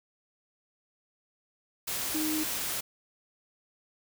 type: tone in noise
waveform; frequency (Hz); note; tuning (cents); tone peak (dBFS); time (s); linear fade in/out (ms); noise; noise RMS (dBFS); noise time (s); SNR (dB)
sine; 310.7; D#4; -2; -29; 2.14-2.44; 10; white; -33; 1.87-2.81; +1
effects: none